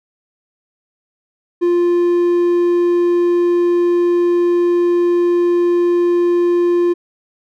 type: tone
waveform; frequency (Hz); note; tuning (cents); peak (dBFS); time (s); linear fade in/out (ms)
triangle; 349.2; F4; 0; -9; 1.61-6.94; 20
effects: none